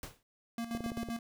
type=noise with exponential decay; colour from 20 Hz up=pink; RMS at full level=-40 dBFS; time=0.03-0.23 s; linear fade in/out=1 ms; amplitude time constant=43 ms
type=tone with tremolo; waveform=square; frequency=232 Hz; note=A#3; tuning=8 cents flat; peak=-35 dBFS; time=0.58-1.19 s; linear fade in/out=2 ms; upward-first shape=square; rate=7.7 Hz; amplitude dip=65%
type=click train; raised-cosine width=2 ms; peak=-26 dBFS; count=7; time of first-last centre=0.75-1.087 s; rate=17.8 Hz
effects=none